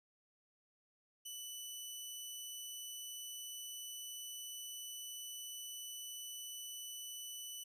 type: tone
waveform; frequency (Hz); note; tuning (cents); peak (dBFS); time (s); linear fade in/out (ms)
15% pulse; 2979; F#7; +11; -38; 1.25-7.64; 10
effects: none